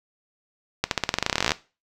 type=accelerating click train; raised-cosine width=0.2 ms; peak=-3 dBFS; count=21; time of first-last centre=0.84-1.519 s; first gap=72 ms; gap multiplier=0.91; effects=noise-tail reverb RT60 0.3 s tail -17 dB re dry